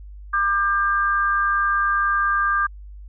sine tone pair together, 1194 / 1596.1 Hz, D6 / G6, +28 / +31 cents, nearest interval perfect fourth, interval 503 cents, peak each -19 / -21 dBFS, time 0.33-2.67 s, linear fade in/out 10 ms, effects added 50 Hz sine -36 dBFS peak until 3.08 s

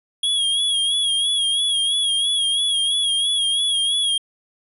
square tone with vibrato, 3305 Hz, G#7, 9 cents flat, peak -18 dBFS, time 0.23-4.18 s, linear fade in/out 5 ms, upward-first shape sine, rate 3 Hz, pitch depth 55 cents each way, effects resampled to 32000 Hz

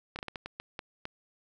slowing click train, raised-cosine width 0.3 ms, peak -21 dBFS, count 9, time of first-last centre 0.16-1.054 s, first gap 29 ms, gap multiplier 1.37, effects none

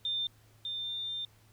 sine tone pair in turn, 3599 / 3599 Hz, A7 / A7, +38 / +38 cents, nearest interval unison, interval 0 cents, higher neither, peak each -30 / -34 dBFS, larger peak first, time 0.05-0.27 / 0.65-1.25 s, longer second, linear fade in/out 2 ms, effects added 108 Hz sine -61 dBFS peak until 1.52 s + pink hiss -65 dBFS RMS until 1.52 s

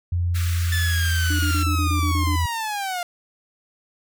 sine tone with pitch glide, 87.31 to 83.85 Hz, F2 to E2, 0 to +30 cents, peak -19 dBFS, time 0.12-2.46 s, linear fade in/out 5 ms, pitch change -70 cents, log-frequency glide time 0.29-1.03 s
pink high-pass noise, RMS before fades -34 dBFS, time 0.34-1.64 s, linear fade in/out 20 ms, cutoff 1200 Hz, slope 96 dB/octave
sawtooth linear sweep, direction down, 1762 to 695 Hz, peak -21 dBFS, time 0.72-3.03 s, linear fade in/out 2 ms
sine tone bursts, 297.2 Hz, D4, 21 cents sharp, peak -26 dBFS, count 9, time 1.3-2.36 s, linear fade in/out 5 ms, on 92 ms, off 29 ms
effects none

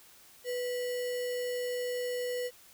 sine tone with sample-and-hold, 493.9 Hz, B4, in tune, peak -31 dBFS, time 0.44-2.51 s, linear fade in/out 50 ms, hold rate 2450 Hz, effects white hiss -57 dBFS RMS until 2.73 s

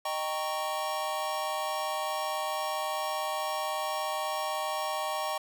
square chord, Eb dominant seventh, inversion none, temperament equal with one note detuned, 616.2 / 784 / 932.3 / 1108.7 Hz, Eb5 / G5 / Bb5 / Db6, -17 / 0 / 0 / 0 cents, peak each -36 / -36 / -39 / -36 dBFS, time 0.05-5.38 s, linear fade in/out 5 ms, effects none

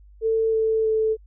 sine tone with pitch steps, 446.3 / 442.4 / 438.6 Hz, A4 / A4 / A4, +25 / +9 / -6 cents, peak -18 dBFS, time 0.21-1.17 s, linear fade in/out 50 ms, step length 320 ms, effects added 50 Hz sine -46 dBFS peak until 1.26 s

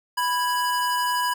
square tone pair together, 987.8 / 1650.3 Hz, B5 / G#6, 0 / -11 cents, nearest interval major sixth, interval 889 cents, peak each -23 / -29 dBFS, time 0.17-1.34 s, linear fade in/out 10 ms, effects none

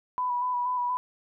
sine tone with vibrato, 987.8 Hz, B5, in tune, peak -25 dBFS, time 0.18-0.97 s, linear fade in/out 0 ms, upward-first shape square, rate 4.2 Hz, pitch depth 21 cents each way, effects none

